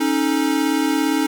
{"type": "tone cluster", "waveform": "square", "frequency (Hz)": [274.7, 312.2, 434.7], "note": ["C#4", "D#4", "A4"], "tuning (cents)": [-16, 6, -21], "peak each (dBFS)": [-21, -20, -29], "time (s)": [0, 1.27], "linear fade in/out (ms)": 10, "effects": []}